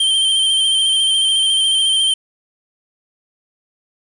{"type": "tone with vibrato", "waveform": "square", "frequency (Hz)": 3136, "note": "G7", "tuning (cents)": 0, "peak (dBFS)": -13, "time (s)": [0, 2.14], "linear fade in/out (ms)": 5, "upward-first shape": "square", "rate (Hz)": 14, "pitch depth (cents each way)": 23, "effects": ["resampled to 24000 Hz", "7-bit"]}